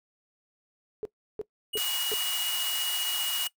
sine tone bursts, 429.2 Hz, A4, 43 cents flat, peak -29 dBFS, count 4, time 1.03-2.138 s, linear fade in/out 0 ms, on 22 ms, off 340 ms
square tone with tremolo, 2900 Hz, F#7, 35 cents flat, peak -30 dBFS, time 1.73-3.48 s, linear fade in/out 10 ms, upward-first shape square, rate 15 Hz, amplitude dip 25%
white high-pass noise, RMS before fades -33 dBFS, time 1.77-3.47 s, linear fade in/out 0 ms, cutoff 670 Hz, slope 96 dB/octave
effects noise-tail reverb RT60 0.1 s tail -20 dB re dry

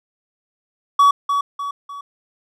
triangle tone with echo, 1133 Hz, C#6, 37 cents sharp, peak -7 dBFS, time 0.99-1.11 s, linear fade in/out 5 ms, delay 300 ms, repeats 3, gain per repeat -7 dB, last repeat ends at 2.01 s, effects none

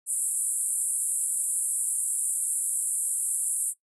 pink band-pass noise, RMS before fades -28 dBFS, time 0.06-3.74 s, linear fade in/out 50 ms, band 8000 to 11000 Hz, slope 96 dB/octave, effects noise-tail reverb RT60 0.1 s tail -17 dB re dry

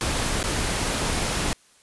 pink noise with dropouts, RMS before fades -25 dBFS, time 0.01-1.53 s, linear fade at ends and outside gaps 0 ms, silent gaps 0.429-0.439 s, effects white hiss -57 dBFS RMS until 1.82 s + resampled to 24000 Hz

